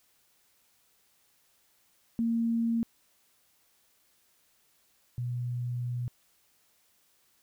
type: tone pair in turn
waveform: sine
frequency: 230.4 / 122.27 Hz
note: A#3 / B2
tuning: -20 / -17 cents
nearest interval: major seventh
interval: 1097 cents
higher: first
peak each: -25 / -30 dBFS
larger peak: first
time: 2.19-2.83 / 5.18-6.08 s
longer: second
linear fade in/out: 0 ms
effects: white hiss -68 dBFS RMS until 7.42 s